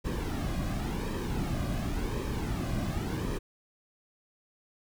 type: noise with flanger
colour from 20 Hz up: brown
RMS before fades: -32 dBFS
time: 0.04-3.39 s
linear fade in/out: 20 ms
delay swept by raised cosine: 1.4 to 2.25 ms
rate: 0.92 Hz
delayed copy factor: -0.6
effects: none